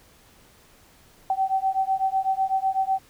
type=beating tone pair; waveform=sine; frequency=764 / 772 Hz; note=G5 / G5; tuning=-45 / -27 cents; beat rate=8 Hz; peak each=-24 dBFS; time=1.3-2.99 s; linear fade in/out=2 ms; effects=pink hiss -55 dBFS RMS until 3.09 s